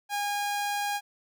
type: tone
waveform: sawtooth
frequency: 817 Hz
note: G#5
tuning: 29 cents flat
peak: -24 dBFS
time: 0.09-1.01 s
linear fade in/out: 50 ms
effects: none